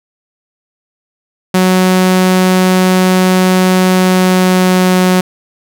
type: tone with pitch glide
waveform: sawtooth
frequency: 185 to 183.62 Hz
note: F#3 to F#3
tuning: 0 to -13 cents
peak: -3 dBFS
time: 1.54-5.21 s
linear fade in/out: 5 ms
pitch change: -13 cents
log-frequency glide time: 3.86-5.01 s
effects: none